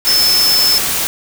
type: tone in noise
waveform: sine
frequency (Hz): 5260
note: E8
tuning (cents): -5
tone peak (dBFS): -10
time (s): 0.07-0.78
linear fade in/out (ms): 0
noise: white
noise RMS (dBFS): -17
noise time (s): 0.05-1.07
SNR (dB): +4
effects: none